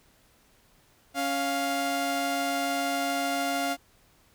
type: tone pair together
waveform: sawtooth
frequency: 277.2 / 699.5 Hz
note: C#4 / F5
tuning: 0 / +3 cents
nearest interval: octave + major third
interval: 1603 cents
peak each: -27 / -24 dBFS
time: 1.14-3.77 s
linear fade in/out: 50 ms
effects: pink hiss -62 dBFS RMS until 4.34 s